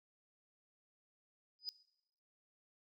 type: tone with exponential growth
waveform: sine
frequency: 4978 Hz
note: D#8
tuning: in tune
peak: -34 dBFS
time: 1.59-1.69 s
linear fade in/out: 0 ms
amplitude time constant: 20 ms
effects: noise-tail reverb RT60 0.8 s tail -19 dB re dry